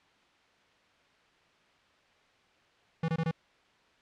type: tone bursts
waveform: square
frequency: 163.3 Hz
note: E3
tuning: 16 cents flat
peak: -28 dBFS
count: 4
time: 3.03-3.312 s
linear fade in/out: 5 ms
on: 54 ms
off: 22 ms
effects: white hiss -64 dBFS RMS until 4.01 s + low-pass 3000 Hz 12 dB/octave